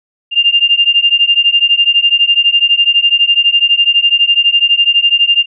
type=beating tone pair; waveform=sine; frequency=2794 / 2806 Hz; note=F7 / F7; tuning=0 / +8 cents; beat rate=12 Hz; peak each=-10 dBFS; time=0.31-5.46 s; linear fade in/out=50 ms; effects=none